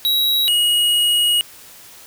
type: tone pair in turn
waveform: square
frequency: 3861 / 2892 Hz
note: B7 / F#7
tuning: -40 / -40 cents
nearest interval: perfect fourth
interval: 500 cents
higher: first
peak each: -15 / -14 dBFS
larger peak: second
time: 0.05-0.48 / 0.48-1.41 s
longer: second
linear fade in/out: 0 ms
effects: white hiss -42 dBFS RMS until 2.06 s